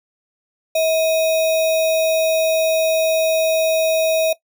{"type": "tone with sample-and-hold", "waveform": "sine", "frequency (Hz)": 642, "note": "E5", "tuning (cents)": -46, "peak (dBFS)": -14, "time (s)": [0.75, 4.33], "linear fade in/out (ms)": 5, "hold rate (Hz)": 3150, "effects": ["noise-tail reverb RT60 0.1 s tail -17 dB re dry"]}